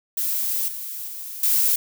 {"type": "noise with level steps", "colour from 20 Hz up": "violet", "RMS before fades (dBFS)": [-24, -32, -34, -19], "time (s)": [0.17, 1.76], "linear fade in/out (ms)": 5, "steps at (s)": [0.68, 1.08, 1.43], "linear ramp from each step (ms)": 2, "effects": []}